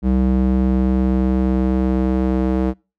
square tone with band-pass filter sweep, 64.1 Hz, C2, 35 cents flat, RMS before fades -17 dBFS, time 0.02-2.74 s, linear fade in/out 50 ms, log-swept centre 200 to 330 Hz, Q 1.2, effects noise-tail reverb RT60 0.3 s tail -24 dB re dry

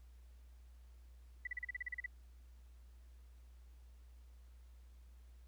sine tone bursts, 1975.5 Hz, B6, in tune, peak -38 dBFS, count 11, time 1.45-2.062 s, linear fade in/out 5 ms, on 22 ms, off 37 ms, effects added 60 Hz sine -56 dBFS peak until 5.47 s + pink hiss -75 dBFS RMS until 5.47 s

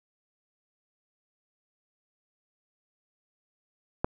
click, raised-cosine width 1 ms, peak -11 dBFS, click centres 4.045 s, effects none

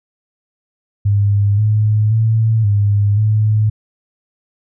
sine tone with pitch steps, 101.5 / 106.9 / 111.6 / 102.2 / 107.4 Hz, G#2 / A2 / A2 / G#2 / A2, -39 / -49 / +25 / -27 / -41 cents, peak -10 dBFS, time 1.05-3.7 s, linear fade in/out 10 ms, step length 530 ms, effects none

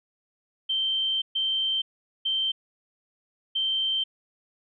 sine tone bursts at uneven times, 3125 Hz, G7, 6 cents flat, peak -23 dBFS, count 4, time 0.69-1.22 / 1.35-1.82 / 2.25-2.52 / 3.55-4.04 s, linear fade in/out 10 ms, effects none

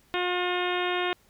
harmonic tone with a mistuned harmonic, 358.2 Hz, F4, 44 cents sharp, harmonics 1 / 2 / 3 / 4 / 5 / 6 / 7 / 8 / 9 / 10, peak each -29 / -32 / -34 / -35 / -36 / -37 / -37 / -38 / -39 / -39 dBFS, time 0.14-1.13 s, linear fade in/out 0 ms, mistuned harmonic 10, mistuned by +36 cents, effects pink hiss -62 dBFS RMS until 1.29 s

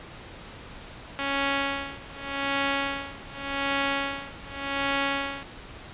5% pulse tone with tremolo, 277.2 Hz, C#4, in tune, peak -12 dBFS, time 1.19-5.43 s, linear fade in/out 0 ms, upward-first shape sine, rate 0.86 Hz, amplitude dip 95%, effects pink hiss -43 dBFS RMS until 5.93 s + resampled to 8000 Hz

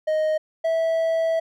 triangle tone pair in turn, 622.3 / 653.8 Hz, D#5 / E5, 0 / -14 cents, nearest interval minor second, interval 86 cents, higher second, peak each -17 dBFS, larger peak neither, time 0.07-0.38 / 0.64-1.4 s, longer second, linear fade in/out 10 ms, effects none

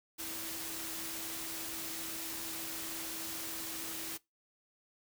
sine tone in noise, 326.1 Hz, E4, 19 cents flat, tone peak -49 dBFS, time 0.18-4.18 s, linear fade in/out 20 ms, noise white, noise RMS -41 dBFS, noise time 0.18-4.18 s, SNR -11 dB, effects noise-tail reverb RT60 0.2 s tail -22 dB re dry

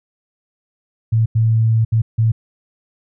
sine tone bursts at uneven times, 112.3 Hz, A2, 36 cents sharp, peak -11 dBFS, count 4, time 1.12-1.26 / 1.35-1.85 / 1.92-2.02 / 2.18-2.32 s, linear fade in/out 10 ms, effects none

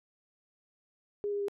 sine tone with pitch steps, 410.3 / 406.5 / 402.8 Hz, G#4 / G#4 / G4, -21 / -37 / +47 cents, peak -30 dBFS, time 1.24-1.483 s, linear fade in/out 0 ms, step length 81 ms, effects none

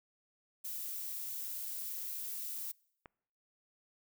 violet noise, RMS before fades -41 dBFS, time 0.64-2.72 s, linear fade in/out 10 ms
click, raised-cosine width 0.5 ms, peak -34 dBFS, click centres 3.058 s
effects noise-tail reverb RT60 0.8 s tail -26 dB re dry

